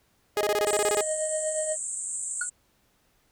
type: tone with tremolo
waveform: triangle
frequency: 622.3 Hz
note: D#5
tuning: in tune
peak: -23 dBFS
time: 0.36-1.77 s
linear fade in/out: 50 ms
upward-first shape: triangle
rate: 8.3 Hz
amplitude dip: 60%
type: tone bursts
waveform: sawtooth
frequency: 415.3 Hz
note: G#4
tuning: in tune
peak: -19 dBFS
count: 11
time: 0.37-1.008 s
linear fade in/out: 0 ms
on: 38 ms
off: 22 ms
type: band-pass noise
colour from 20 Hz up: pink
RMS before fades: -33 dBFS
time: 0.66-2.5 s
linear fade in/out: 10 ms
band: 7400 to 8700 Hz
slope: 96 dB/octave
type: tone with exponential decay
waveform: triangle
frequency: 1450 Hz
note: F#6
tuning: 35 cents flat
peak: -22 dBFS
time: 2.41-2.49 s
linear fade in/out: 5 ms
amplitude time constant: 16 ms
effects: pink hiss -67 dBFS RMS until 3.31 s